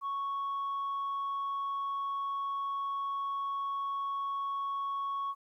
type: tone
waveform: sine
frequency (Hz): 1108.7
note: C#6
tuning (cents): 0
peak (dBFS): -30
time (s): 0.01-5.35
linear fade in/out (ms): 50
effects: tanh soft clip ceiling -30 dBFS + 12-bit